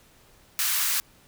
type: high-pass noise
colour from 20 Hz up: white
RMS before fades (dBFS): -25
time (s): 0.59-1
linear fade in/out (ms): 0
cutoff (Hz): 1100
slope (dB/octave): 24
effects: pink hiss -57 dBFS RMS until 1.27 s